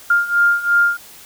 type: beating tone pair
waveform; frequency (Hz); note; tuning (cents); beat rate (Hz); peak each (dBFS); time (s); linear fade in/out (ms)
sine; 1402 / 1404.9; F6 / F6; +6 / +10; 2.9; -17 / -14; 0.1-0.97; 5
effects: white hiss -41 dBFS RMS until 1.25 s